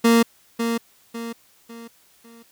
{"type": "tone with echo", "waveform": "30% pulse", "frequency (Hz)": 231.4, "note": "A#3", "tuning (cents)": -13, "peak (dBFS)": -10, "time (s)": [0.04, 0.23], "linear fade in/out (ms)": 10, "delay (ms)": 550, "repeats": 4, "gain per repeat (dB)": -8, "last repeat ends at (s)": 2.43, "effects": ["white hiss -57 dBFS RMS until 2.51 s"]}